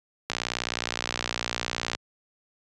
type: click train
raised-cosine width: 0.2 ms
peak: -9 dBFS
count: 99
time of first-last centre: 0.3-1.95 s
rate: 59.4 Hz
effects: high-pass 80 Hz 12 dB/octave + resampled to 24000 Hz